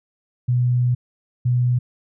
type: tone bursts at uneven times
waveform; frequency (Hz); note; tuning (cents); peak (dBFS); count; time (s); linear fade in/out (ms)
sine; 123.47; B2; 0; -15; 2; 0.48-0.95 / 1.45-1.79; 10
effects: none